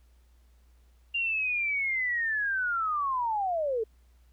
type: linear sweep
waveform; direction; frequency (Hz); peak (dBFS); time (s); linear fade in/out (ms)
sine; down; 2797 to 424; -26; 1.14-3.84; 10
effects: added 60 Hz sine -57 dBFS peak until 4.32 s + pink hiss -71 dBFS RMS until 4.32 s